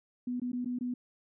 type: tone with dropouts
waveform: sine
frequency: 246.9 Hz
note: B3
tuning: in tune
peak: -31 dBFS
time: 0.27-0.94 s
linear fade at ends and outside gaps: 5 ms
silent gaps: 0.399-0.417 / 0.519-0.53 / 0.647-0.657 / 0.788-0.809 s
effects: none